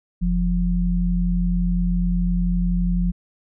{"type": "tone pair together", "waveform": "sine", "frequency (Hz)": [44.08, 176.3], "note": ["F1", "F3"], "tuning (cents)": [17, 17], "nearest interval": "2 octaves", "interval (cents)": 2400, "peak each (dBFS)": -20, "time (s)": [0.21, 3.12], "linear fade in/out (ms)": 20, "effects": []}